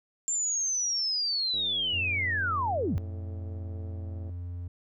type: linear sweep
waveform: sine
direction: down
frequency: 7350 to 50.5 Hz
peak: -26 dBFS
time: 0.28-2.98 s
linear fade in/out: 0 ms
type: click train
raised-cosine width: 2 ms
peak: -35 dBFS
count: 304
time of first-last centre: 1.54-4.295 s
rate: 110 Hz
type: tone with pitch glide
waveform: triangle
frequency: 90.8 to 87.86 Hz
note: F#2 to F2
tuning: -32 to +11 cents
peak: -32 dBFS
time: 1.93-4.68 s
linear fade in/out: 5 ms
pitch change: -57 cents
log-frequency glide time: 2.19-4.25 s
effects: none